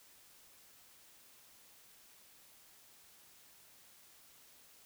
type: silence
effects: white hiss -62 dBFS RMS until 4.85 s